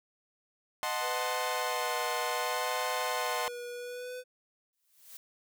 sawtooth chord, D# diminished seventh, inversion none, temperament equal, 622.3 / 740 / 880 / 1046.5 Hz, D#5 / F#5 / A5 / C6, 0 / 0 / 0 / 0 cents, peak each -34 / -33 / -34 / -31 dBFS, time 0.83-3.48 s, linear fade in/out 0 ms
square tone with vibrato, 493.9 Hz, B4, in tune, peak -39 dBFS, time 1-4.24 s, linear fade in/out 50 ms, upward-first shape sine, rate 0.67 Hz, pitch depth 35 cents each way
blue noise with exponential growth, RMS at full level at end -45 dBFS, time 4.73-5.17 s, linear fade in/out 1 ms, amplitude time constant 94 ms
effects none

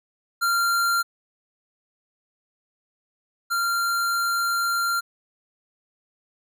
square tone pair in turn, 1384 / 1384 Hz, F6 / F6, -16 / -16 cents, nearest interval unison, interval 0 cents, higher neither, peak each -20 / -22 dBFS, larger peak first, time 0.41-1.03 / 3.5-5.01 s, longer second, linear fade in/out 20 ms, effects none

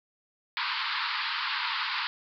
pink band-pass noise, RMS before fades -31 dBFS, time 0.57-2.07 s, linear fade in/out 0 ms, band 900 to 4800 Hz, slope 96 dB/octave, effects none

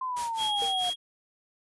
sine exponential sweep, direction down, 1046.5 to 710 Hz, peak -29 dBFS, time 0.01-0.9 s, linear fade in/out 5 ms
white noise with tremolo, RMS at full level -37 dBFS, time 0.16-0.94 s, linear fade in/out 10 ms, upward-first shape sine, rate 4.6 Hz, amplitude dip 95%
triangle tone, 3281 Hz, G#7, 22 cents flat, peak -26 dBFS, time 0.37-0.96 s, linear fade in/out 50 ms
sine tone with exponential decay, 466.2 Hz, A#4, in tune, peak -31 dBFS, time 0.62-0.79 s, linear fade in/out 0 ms, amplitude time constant 35 ms
effects resampled to 24000 Hz

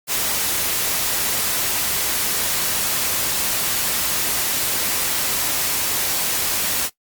white noise, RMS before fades -21 dBFS, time 0.07-6.9 s, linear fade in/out 50 ms, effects noise-tail reverb RT60 0.1 s tail -17 dB re dry + Opus 48 kbps

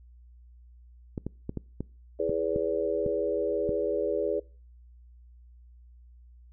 clicks, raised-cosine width 3 ms, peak -19 dBFS, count 9, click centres 1.178 / 1.266 / 1.494 / 1.573 / 1.806 / 2.295 / 2.561 / 3.063 / 3.692 s
sine chord, E dominant seventh, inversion none, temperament equal with one note detuned, 329.6 / 415.3 / 493.9 / 572.9 Hz, E4 / G#4 / B4 / D5, 0 / 0 / 0 / -43 cents, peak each -35 / -29 / -31 / -31 dBFS, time 2.19-4.4 s, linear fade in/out 10 ms
effects noise-tail reverb RT60 0.4 s tail -25 dB re dry + added 60 Hz sine -50 dBFS peak until 6.52 s

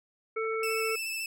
harmonic tone, 444.3 Hz, A4, 17 cents sharp, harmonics 1 / 3 / 5, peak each -30 / -35 / -37 dBFS, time 0.36-0.96 s, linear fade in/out 10 ms
sawtooth tone with vibrato, 2637 Hz, E7, in tune, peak -29 dBFS, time 0.63-1.26 s, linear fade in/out 2 ms, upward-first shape sine, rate 14 Hz, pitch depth 24 cents each way
effects none

